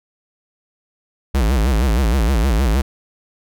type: tone with vibrato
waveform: square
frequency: 60.3 Hz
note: B1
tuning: 41 cents flat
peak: -14 dBFS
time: 1.34-2.82 s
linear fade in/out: 10 ms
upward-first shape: sine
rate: 6.4 Hz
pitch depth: 250 cents each way
effects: none